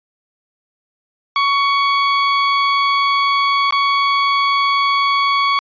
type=tone with dropouts; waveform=sawtooth; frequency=1119 Hz; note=C#6; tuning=16 cents sharp; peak=-9 dBFS; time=1.36-5.59 s; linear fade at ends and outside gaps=1 ms; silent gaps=3.708-3.724 s; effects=resampled to 11025 Hz